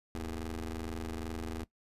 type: ring-modulated tone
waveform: 20% pulse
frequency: 82.41 Hz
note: E2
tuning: in tune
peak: -29 dBFS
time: 0.15-1.64 s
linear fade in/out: 0 ms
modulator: 153 Hz
effects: noise-tail reverb RT60 0.1 s tail -18 dB re dry + resampled to 32000 Hz